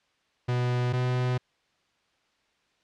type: tone pair in turn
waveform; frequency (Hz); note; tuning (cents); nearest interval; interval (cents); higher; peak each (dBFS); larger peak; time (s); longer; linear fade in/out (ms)
45% pulse; 123.47 / 125.48; B2 / B2; 0 / +28; unison; 28; second; -24; neither; 0.48-0.93 / 0.93-1.38; neither; 10
effects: white hiss -69 dBFS RMS until 2.83 s + low-pass 4000 Hz 12 dB/octave